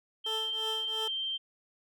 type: tone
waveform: sine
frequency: 3143 Hz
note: G7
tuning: 4 cents sharp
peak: -31 dBFS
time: 0.24-1.38 s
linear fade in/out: 20 ms
type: tone with tremolo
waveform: 20% pulse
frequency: 440 Hz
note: A4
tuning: in tune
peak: -29 dBFS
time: 0.26-1.08 s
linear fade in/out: 5 ms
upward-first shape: triangle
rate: 2.9 Hz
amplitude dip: 95%
effects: none